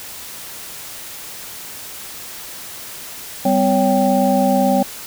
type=tone cluster; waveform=sine; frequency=196.6 / 255 / 558 / 784 Hz; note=G3 / C4 / C#5 / G5; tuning=+5 / -44 / +11 / 0 cents; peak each=-18 dBFS; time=3.45-4.83 s; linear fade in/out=5 ms; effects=white hiss -33 dBFS RMS until 5.06 s